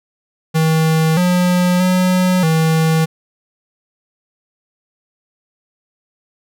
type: tone with pitch steps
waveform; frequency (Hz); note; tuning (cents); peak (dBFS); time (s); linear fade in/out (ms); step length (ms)
square; 159.6 / 179.4 / 183.2 / 160.4; D#3 / F3 / F#3 / E3; +44 / +47 / -17 / -47; -12; 0.54-3.06; 20; 630
effects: none